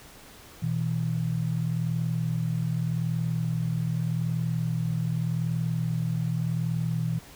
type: tone pair together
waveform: sine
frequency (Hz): 121.96 / 162.8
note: B2 / E3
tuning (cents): -21 / -21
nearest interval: perfect fourth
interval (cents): 500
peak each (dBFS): -28 / -27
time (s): 0.62-7.19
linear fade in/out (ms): 10
effects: pink hiss -49 dBFS RMS until 7.35 s